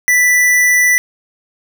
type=tone; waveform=square; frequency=1977 Hz; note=B6; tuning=1 cent sharp; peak=-9 dBFS; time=0.08-0.98 s; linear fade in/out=0 ms; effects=none